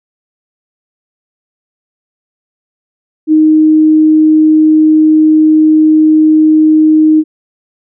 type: tone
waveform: sine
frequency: 311.1 Hz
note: D#4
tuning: in tune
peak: -3 dBFS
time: 3.27-7.24 s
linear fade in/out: 50 ms
effects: none